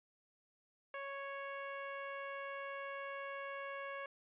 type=tone; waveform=15% pulse; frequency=554 Hz; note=C#5; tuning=1 cent flat; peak=-36 dBFS; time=0.94-4.06 s; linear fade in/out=2 ms; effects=resampled to 8000 Hz